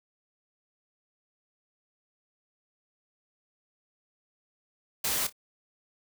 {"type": "noise with echo", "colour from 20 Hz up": "white", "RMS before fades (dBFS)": -29, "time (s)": [5.04, 5.27], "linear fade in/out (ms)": 5, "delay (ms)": 28, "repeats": 2, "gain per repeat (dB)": -14, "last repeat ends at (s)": 5.326, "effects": []}